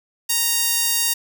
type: tone with high-pass filter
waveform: sawtooth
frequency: 932.3 Hz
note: A#5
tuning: in tune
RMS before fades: -20 dBFS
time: 0.29-1.14 s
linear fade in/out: 10 ms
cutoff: 5400 Hz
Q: 0.51
effects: 7-bit